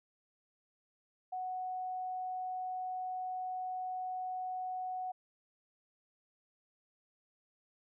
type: tone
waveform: sine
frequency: 740 Hz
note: F#5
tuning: in tune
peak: -36 dBFS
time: 1.32-5.12 s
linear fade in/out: 10 ms
effects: none